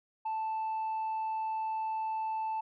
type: tone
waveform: sine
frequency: 880 Hz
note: A5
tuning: in tune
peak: -29 dBFS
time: 0.25-2.61 s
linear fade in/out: 10 ms
effects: tanh soft clip ceiling -30 dBFS